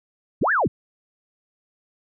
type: linear two-way sweep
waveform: sine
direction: up then down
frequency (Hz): 39.03 to 1822 to 39.03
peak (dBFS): -17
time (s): 0.41-0.68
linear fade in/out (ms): 10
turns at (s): 0.52
effects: none